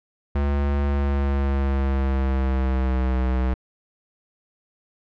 square tone with pitch glide, 71 to 63.62 Hz, C#2 to C2, +42 to -48 cents, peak -20 dBFS, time 0.35-3.54 s, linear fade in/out 5 ms, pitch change -190 cents, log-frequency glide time 0.84-3.2 s, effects low-pass 2000 Hz 12 dB/octave

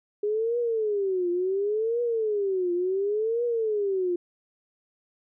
sine tone with vibrato, 409.7 Hz, G#4, 24 cents flat, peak -23 dBFS, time 0.23-4.16 s, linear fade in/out 5 ms, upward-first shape triangle, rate 0.7 Hz, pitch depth 290 cents each way, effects none

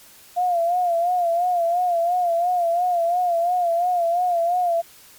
sine tone with vibrato, 698.5 Hz, F5, in tune, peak -17 dBFS, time 0.36-4.82 s, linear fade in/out 20 ms, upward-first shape sine, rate 2.9 Hz, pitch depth 71 cents each way, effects white hiss -48 dBFS RMS until 5.18 s + MP3 96 kbps

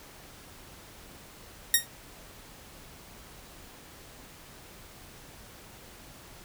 5% pulse tone with exponential decay, 1864.7 Hz, A#6, in tune, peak -5 dBFS, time 1.74-1.87 s, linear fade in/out 2 ms, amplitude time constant 27 ms, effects pink hiss -50 dBFS RMS until 6.44 s

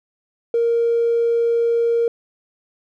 triangle tone with tanh clipping, 466.4 Hz, A#4, 1 cent sharp, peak -14 dBFS, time 0.54-2.08 s, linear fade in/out 2 ms, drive 1 dB, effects none

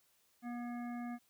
harmonic tone with a mistuned harmonic, 240.3 Hz, B3, 47 cents flat, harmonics 1 / 3 / 5 / 7 / 9, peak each -40 / -48 / -55 / -56 / -58 dBFS, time 0.42-1.19 s, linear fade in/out 50 ms, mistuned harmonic 5, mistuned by +17 cents, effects white hiss -73 dBFS RMS until 1.29 s

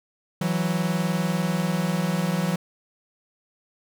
45% pulse tone pair together, 164.81 / 184.99 Hz, E3 / F#3, 0 / 0 cents, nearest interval major second, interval 200 cents, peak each -25 dBFS, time 0.41-2.56 s, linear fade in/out 5 ms, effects none

